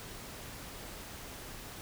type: silence
effects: pink hiss -46 dBFS RMS until 1.81 s